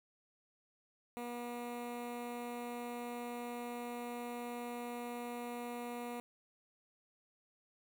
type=tone with notch filter; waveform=15% pulse; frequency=240.7 Hz; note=B3; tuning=44 cents flat; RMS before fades=-43 dBFS; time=1.17-6.2 s; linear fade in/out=0 ms; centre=5100 Hz; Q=0.97; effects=12-bit